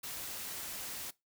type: noise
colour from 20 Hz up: white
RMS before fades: -42 dBFS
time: 0.03-1.11 s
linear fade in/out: 10 ms
effects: noise-tail reverb RT60 0.2 s tail -21 dB re dry